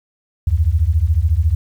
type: beating tone pair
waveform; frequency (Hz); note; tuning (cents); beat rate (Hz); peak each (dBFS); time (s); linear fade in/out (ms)
sine; 73.42 / 87.42; D2 / F2; 0 / +2; 14; -15; 0.47-1.55; 5
effects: 8-bit